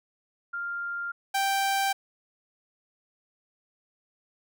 sine / sawtooth tone pair in turn, 1396.9 / 784 Hz, F6 / G5, 0 / 0 cents, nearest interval minor seventh, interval 1000 cents, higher first, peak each -30 / -20 dBFS, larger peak second, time 0.53-1.12 / 1.34-1.93 s, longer neither, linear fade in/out 10 ms, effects none

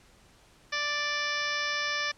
harmonic tone, 587.3 Hz, D5, in tune, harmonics 1 / 2 / 3 / 4 / 5 / 6 / 7 / 8 / 9 / 10, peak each -41 / -36 / -32 / -35 / -41 / -39 / -44 / -42 / -37 / -44 dBFS, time 0.72-2.12 s, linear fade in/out 10 ms, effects pink hiss -59 dBFS RMS until 2.17 s + low-pass 9000 Hz 12 dB/octave

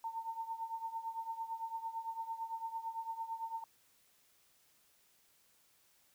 sine tone with tremolo, 906 Hz, A#5, 50 cents flat, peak -35 dBFS, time 0.04-3.64 s, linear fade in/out 2 ms, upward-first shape triangle, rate 8.9 Hz, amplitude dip 85%, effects white hiss -70 dBFS RMS until 6.14 s

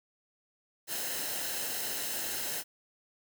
white noise with comb filter, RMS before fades -35 dBFS, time 0.87-2.64 s, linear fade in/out 50 ms, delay 0.86 ms, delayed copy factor -0.55, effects none

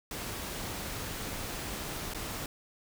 pink noise with dropouts, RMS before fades -38 dBFS, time 0.11-2.46 s, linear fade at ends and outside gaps 2 ms, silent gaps 2.137-2.146 s, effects none

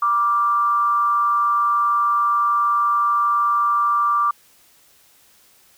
sine tone with frequency modulation, 1174.7 Hz, D6, in tune, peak -15 dBFS, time 0.02-4.31 s, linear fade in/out 5 ms, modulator 212 Hz, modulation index 0.35, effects white hiss -54 dBFS RMS until 5.77 s

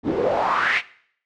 pink noise with band-pass filter sweep, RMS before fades -21 dBFS, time 0.03-0.82 s, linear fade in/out 50 ms, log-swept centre 270 to 2500 Hz, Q 4.6, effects noise-tail reverb RT60 0.6 s tail -19 dB re dry + low-pass 5000 Hz 12 dB/octave

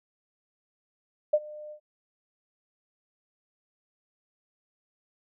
sine tone with ADSR envelope, 603 Hz, D5, 46 cents sharp, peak -16 dBFS, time 1.33-1.8 s, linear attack 9 ms, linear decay 48 ms, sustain -23 dB, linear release 86 ms, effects none

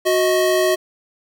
square tone pair together, 367.5 / 630.3 Hz, F#4 / D#5, -12 / +22 cents, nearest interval major sixth, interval 934 cents, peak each -18 dBFS, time 0.05-0.76 s, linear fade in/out 20 ms, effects none

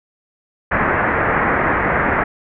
white low-pass noise, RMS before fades -17 dBFS, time 0.71-2.24 s, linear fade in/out 10 ms, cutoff 2000 Hz, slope 48 dB/octave, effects none

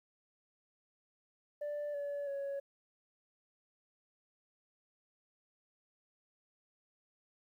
sine tone with pitch steps, 587.3 / 572.2 / 557.5 Hz, D5 / D5 / C#5, 0 / -45 / +10 cents, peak -34 dBFS, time 1.61-2.6 s, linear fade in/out 10 ms, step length 330 ms, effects tanh soft clip ceiling -35 dBFS + 12-bit

